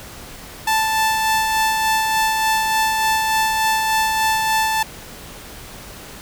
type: tone with tremolo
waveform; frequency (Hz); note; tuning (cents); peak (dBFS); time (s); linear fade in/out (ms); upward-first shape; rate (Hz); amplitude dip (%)
sawtooth; 880; A5; 0; -11; 0.67-4.83; 5; sine; 3.4; 30
effects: pink hiss -37 dBFS RMS until 6.21 s